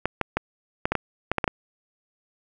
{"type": "clicks", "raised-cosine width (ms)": 0.5, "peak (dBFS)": -7, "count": 10, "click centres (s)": [0.056, 0.213, 0.37, 0.855, 0.92, 0.953, 1.316, 1.383, 1.442, 1.478], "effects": []}